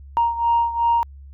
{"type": "beating tone pair", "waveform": "sine", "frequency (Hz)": [934, 936.7], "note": ["A#5", "A#5"], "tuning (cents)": [3, 8], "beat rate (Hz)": 2.7, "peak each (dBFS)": [-17, -21], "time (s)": [0.17, 1.03], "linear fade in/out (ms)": 0, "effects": ["tanh soft clip ceiling -10 dBFS", "added 69 Hz sine -38 dBFS peak until 1.33 s"]}